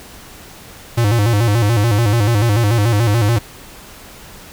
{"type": "tone with vibrato", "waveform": "square", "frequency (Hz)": 110, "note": "A2", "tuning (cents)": 0, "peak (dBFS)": -12, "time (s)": [0.97, 3.39], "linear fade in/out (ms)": 10, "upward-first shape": "square", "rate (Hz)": 6.9, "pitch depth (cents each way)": 120, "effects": ["pink hiss -38 dBFS RMS until 4.52 s"]}